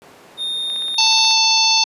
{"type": "noise", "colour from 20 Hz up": "brown", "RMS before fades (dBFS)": -33, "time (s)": [0.02, 0.94], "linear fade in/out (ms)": 0}
{"type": "tone", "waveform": "triangle", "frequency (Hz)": 3665, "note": "A#7", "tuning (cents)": -30, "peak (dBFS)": -19, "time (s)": [0.37, 1.36], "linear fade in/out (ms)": 50}
{"type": "click train", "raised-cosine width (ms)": 0.3, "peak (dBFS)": -20, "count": 11, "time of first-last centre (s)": [0.7, 1.31], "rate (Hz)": 16.4}
{"type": "harmonic tone", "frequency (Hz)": 885, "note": "A5", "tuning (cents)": 10, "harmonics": [1, 3, 4, 5, 6, 7], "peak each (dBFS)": [-20, -21, -20, -15, -23, -21], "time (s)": [0.98, 1.84], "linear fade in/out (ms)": 5}
{"effects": ["high-pass 400 Hz 12 dB/octave", "resampled to 32000 Hz"]}